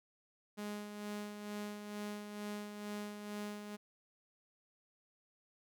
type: tone with tremolo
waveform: sawtooth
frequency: 207.7 Hz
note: G#3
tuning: in tune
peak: -36 dBFS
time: 0.57-3.77 s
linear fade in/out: 20 ms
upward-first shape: sine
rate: 2.2 Hz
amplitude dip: 50%
effects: none